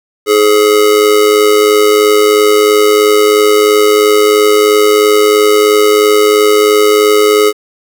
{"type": "tone with amplitude modulation", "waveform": "square", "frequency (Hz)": 421.7, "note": "G#4", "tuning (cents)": 26, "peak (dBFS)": -3, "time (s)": [0.26, 7.53], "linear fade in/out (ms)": 50, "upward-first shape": "sine", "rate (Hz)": 103, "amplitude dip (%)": 65, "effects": ["7-bit"]}